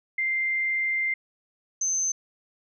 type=tone pair in turn; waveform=sine; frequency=2093 / 6214 Hz; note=C7 / G8; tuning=0 / -16 cents; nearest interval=octave + perfect fifth; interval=1884 cents; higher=second; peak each=-23 dBFS; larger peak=neither; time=0.18-1.14 / 1.81-2.12 s; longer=first; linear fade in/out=5 ms; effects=none